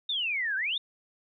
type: exponential two-way sweep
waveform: sine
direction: down then up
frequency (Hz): 3729 to 1512 to 3729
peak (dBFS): -27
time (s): 0.09-0.78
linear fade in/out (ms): 5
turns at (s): 0.56
effects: none